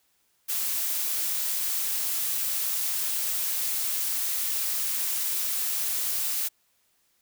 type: noise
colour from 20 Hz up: blue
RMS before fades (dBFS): -28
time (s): 0.48-6.49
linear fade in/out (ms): 20
effects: white hiss -69 dBFS RMS until 7.21 s